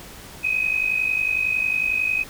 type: tone pair together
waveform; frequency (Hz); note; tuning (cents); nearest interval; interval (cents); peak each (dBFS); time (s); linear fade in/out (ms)
sine; 2489 / 2540; D#7 / D#7; 0 / +35; unison; 35; -24 / -21; 0.43-2.24; 20
effects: pink hiss -41 dBFS RMS until 2.29 s